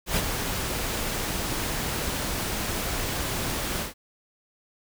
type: noise with ADSR envelope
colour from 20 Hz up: pink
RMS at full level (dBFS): -23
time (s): 0.06-3.94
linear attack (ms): 110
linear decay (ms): 41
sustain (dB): -6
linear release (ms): 130
effects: none